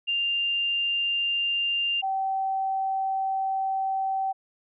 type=tone pair in turn; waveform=sine; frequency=2794 / 770.8 Hz; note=F7 / G5; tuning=0 / -29 cents; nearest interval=octave + minor seventh; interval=2229 cents; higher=first; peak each=-23 / -24 dBFS; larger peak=first; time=0.07-2.02 / 2.02-4.33 s; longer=second; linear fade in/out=20 ms; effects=none